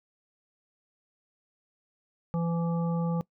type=harmonic tone with a mistuned harmonic; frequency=168.6 Hz; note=E3; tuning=39 cents sharp; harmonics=1 / 3 / 5 / 7; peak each=-26 / -36 / -40 / -43 dBFS; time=2.34-3.21 s; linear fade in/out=0 ms; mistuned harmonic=7; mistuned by=-18 cents; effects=noise-tail reverb RT60 0.1 s tail -21 dB re dry